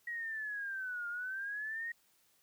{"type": "linear two-way sweep", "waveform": "sine", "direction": "down then up", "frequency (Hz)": [1910, 1402, 1882], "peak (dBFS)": -37, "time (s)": [0.07, 1.92], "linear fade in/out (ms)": 5, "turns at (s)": 1.08, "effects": ["white hiss -71 dBFS RMS until 2.42 s"]}